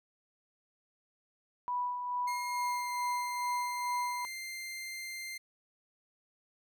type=tone with tremolo; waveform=sine; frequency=984 Hz; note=B5; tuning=7 cents flat; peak=-30 dBFS; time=1.68-4.25 s; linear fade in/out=0 ms; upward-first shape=sine; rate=2.3 Hz; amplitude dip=45%
type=tone with pitch glide; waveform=sawtooth; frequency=2129 to 2094 Hz; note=C7 to C7; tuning=+30 to +1 cents; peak=-36 dBFS; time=2.27-5.38 s; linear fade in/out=10 ms; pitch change=-29 cents; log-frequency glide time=2.5-2.92 s
effects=none